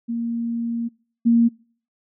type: tone pair in turn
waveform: sine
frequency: 233.1 / 233.1 Hz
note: A#3 / A#3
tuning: 0 / 0 cents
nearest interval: unison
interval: 0 cents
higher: neither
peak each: -22 / -12 dBFS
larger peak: second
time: 0.08-0.89 / 1.25-1.49 s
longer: first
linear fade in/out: 20 ms
effects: noise-tail reverb RT60 0.5 s tail -26 dB re dry